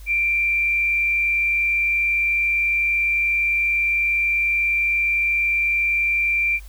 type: tone with frequency modulation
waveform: sine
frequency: 2363 Hz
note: D7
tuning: 10 cents sharp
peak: -17 dBFS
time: 0.06-6.6 s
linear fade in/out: 50 ms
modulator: 77.6 Hz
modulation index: 0.48
effects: added 50 Hz sine -36 dBFS peak until 6.68 s + white hiss -51 dBFS RMS until 6.68 s